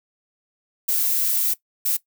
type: noise bursts at uneven times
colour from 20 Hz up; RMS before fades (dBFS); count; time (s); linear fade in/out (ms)
violet; -21; 2; 0.88-1.54 / 1.85-1.97; 10
effects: noise-tail reverb RT60 0.1 s tail -18 dB re dry